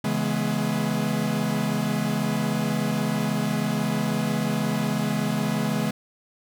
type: chord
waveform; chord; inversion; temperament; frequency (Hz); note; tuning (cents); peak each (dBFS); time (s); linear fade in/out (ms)
45% pulse; C# minor seventh; none; equal with one note detuned; 138.59 / 164.81 / 210.6 / 246.9; C#3 / E3 / G#3 / B3; 0 / 0 / +24 / 0; -30 / -29 / -26 / -30; 0.04-5.91; 5
effects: none